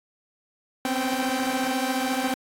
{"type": "tone cluster", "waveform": "sawtooth", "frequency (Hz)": [254.3, 268.5, 780], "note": ["C4", "C4", "G5"], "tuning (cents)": [-49, 45, -9], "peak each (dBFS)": [-24, -25, -25], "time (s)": [0.85, 2.34], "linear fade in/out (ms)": 2, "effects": ["AAC 48 kbps"]}